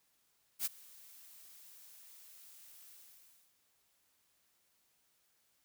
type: noise with ADSR envelope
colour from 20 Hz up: blue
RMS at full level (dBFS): -33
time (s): 0.59-3.57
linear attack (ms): 65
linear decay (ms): 25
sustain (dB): -24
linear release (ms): 650
effects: white hiss -75 dBFS RMS until 5.64 s